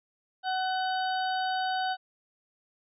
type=harmonic tone; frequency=750 Hz; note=F#5; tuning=23 cents sharp; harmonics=1 / 2 / 4 / 5 / 6; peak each=-28 / -34 / -40 / -42 / -44 dBFS; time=0.43-1.97 s; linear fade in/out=50 ms; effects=none